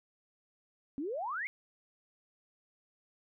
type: exponential sweep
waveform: sine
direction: up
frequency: 260.8 to 2246 Hz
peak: -34 dBFS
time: 0.98-1.47 s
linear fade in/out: 0 ms
effects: none